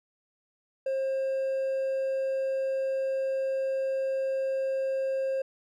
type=tone with hard clipping; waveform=triangle; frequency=534 Hz; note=C5; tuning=35 cents sharp; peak=-27 dBFS; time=0.86-5.42 s; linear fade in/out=5 ms; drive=5 dB; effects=none